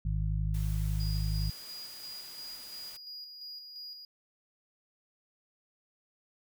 harmonic tone, 51.91 Hz, G#1, in tune, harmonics 1 / 2 / 3, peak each -30 / -34 / -35 dBFS, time 0.05-1.5 s, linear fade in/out 5 ms
white noise, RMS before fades -50 dBFS, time 0.54-2.97 s, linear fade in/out 5 ms
triangle tone with tremolo, 4881 Hz, D#8, 34 cents flat, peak -40 dBFS, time 1-4.05 s, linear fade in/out 2 ms, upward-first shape square, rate 2.9 Hz, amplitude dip 40%
effects none

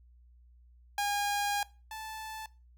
sawtooth tone pair in turn, 815 / 875.8 Hz, G#5 / A5, -33 / -8 cents, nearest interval minor second, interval 125 cents, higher second, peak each -25 / -36 dBFS, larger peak first, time 0.98-1.63 / 1.91-2.46 s, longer first, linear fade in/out 2 ms, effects noise-tail reverb RT60 0.3 s tail -20 dB re dry + added 60 Hz sine -56 dBFS peak until 2.77 s

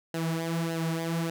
sawtooth tone with flanger, 164.81 Hz, E3, in tune, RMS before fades -30 dBFS, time 0.14-1.3 s, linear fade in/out 2 ms, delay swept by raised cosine 0.85 to 5.35 ms, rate 1.7 Hz, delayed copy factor -0.7, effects none

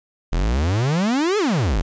45% pulse exponential two-way sweep, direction up then down, 38.44 to 443.4 to 38.44 Hz, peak -17 dBFS, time 0.32-1.82 s, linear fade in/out 10 ms, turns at 1.38 s, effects resampled to 16000 Hz + 9-bit

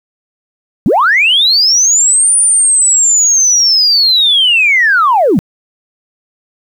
sine linear two-way sweep, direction up then down, 146.83 to 9470 to 146.83 Hz, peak -5 dBFS, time 0.86-5.39 s, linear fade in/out 0 ms, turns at 2.36 s, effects tanh soft clip ceiling -1 dBFS + 7-bit

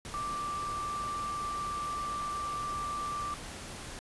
sine tone in noise, 1174.7 Hz, D6, in tune, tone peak -33 dBFS, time 0.14-3.34 s, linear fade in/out 0 ms, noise pink, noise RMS -43 dBFS, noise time 0.05-3.99 s, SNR +7 dB, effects resampled to 24000 Hz

